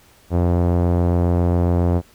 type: tone with low-pass filter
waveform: sawtooth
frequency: 87.31 Hz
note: F2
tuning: in tune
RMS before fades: -17 dBFS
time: 0.3-2.02 s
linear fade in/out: 50 ms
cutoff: 680 Hz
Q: 1.1
effects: pink hiss -52 dBFS RMS until 2.14 s